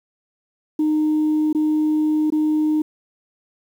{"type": "tone with dropouts", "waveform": "sine", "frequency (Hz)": 307.2, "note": "D#4", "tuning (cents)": -22, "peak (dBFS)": -14, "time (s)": [0.79, 2.82], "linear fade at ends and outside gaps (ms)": 5, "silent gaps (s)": [[1.529, 1.548], [2.303, 2.322]], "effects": ["tanh soft clip ceiling -13 dBFS", "8-bit"]}